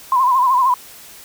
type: tone with vibrato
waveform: sine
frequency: 1022 Hz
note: C6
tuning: 41 cents flat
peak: -11 dBFS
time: 0.12-0.74 s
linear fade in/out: 2 ms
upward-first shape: sine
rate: 13 Hz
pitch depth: 87 cents each way
effects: white hiss -40 dBFS RMS until 1.24 s